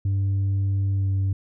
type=tone with pitch glide; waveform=sine; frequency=98 to 96.76 Hz; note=G2 to G2; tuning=0 to -22 cents; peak=-17 dBFS; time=0.05-1.33 s; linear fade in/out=5 ms; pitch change=-22 cents; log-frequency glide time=0.93-1.09 s; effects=tanh soft clip ceiling -19 dBFS